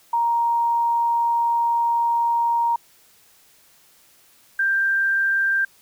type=tone pair in turn; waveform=sine; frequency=936 / 1581.4 Hz; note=A#5 / G6; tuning=+7 / +15 cents; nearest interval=major sixth; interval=908 cents; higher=second; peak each=-17 dBFS; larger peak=neither; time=0.13-2.76 / 4.59-5.65 s; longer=first; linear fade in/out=5 ms; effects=white hiss -55 dBFS RMS until 5.81 s